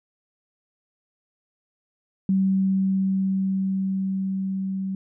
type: tone with level ramp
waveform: sine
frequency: 191.7 Hz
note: G3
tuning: 38 cents flat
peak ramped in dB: -17 to -25 dBFS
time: 2.29-4.95 s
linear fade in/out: 2 ms
effects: none